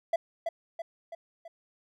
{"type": "tone with echo", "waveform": "triangle", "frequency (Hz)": 668, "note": "E5", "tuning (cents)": 23, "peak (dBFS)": -21, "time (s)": [0.13, 0.16], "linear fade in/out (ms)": 5, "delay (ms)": 330, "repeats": 4, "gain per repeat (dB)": -5, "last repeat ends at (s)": 1.48, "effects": []}